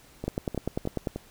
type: two click trains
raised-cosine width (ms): 2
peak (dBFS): -19 / -14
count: 4 / 9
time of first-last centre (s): 0.24-1.16 / 0.28-1.072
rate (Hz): 3.26 / 10.1
effects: pink hiss -55 dBFS RMS until 1.3 s